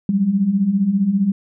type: beating tone pair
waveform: sine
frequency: 185 / 200 Hz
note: F#3 / G3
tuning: 0 / +35 cents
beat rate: 15 Hz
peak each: -21 / -15 dBFS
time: 0.09-1.32 s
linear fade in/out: 2 ms
effects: none